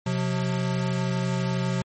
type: tone pair together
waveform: square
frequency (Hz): 127.68 / 180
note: C3 / F#3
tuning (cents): -42 / -47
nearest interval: tritone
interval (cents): 595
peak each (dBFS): -27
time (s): 0.06-1.82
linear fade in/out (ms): 5
effects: MP3 32 kbps